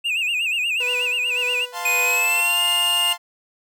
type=tone with vibrato; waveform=triangle; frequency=2638 Hz; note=E7; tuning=1 cent sharp; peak=-18 dBFS; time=0.04-1.66 s; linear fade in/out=20 ms; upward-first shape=sine; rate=8.3 Hz; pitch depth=130 cents each way
type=tone with tremolo; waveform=sawtooth; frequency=493.9 Hz; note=B4; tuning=in tune; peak=-24 dBFS; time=0.8-2.41 s; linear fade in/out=5 ms; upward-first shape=sine; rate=1.8 Hz; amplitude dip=80%
type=chord; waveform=sawtooth; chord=F major; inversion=none; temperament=equal; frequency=698.5 / 880 / 1046.5 Hz; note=F5 / A5 / C6; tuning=0 / 0 / 0 cents; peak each=-27 / -28 / -26 dBFS; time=1.72-3.18 s; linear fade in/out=50 ms
type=tone with pitch glide; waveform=square; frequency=2489 to 2826 Hz; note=D#7 to F7; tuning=0 to +20 cents; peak=-18 dBFS; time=1.85-3.13 s; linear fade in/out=5 ms; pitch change=+220 cents; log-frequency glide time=2.02-2.6 s
effects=none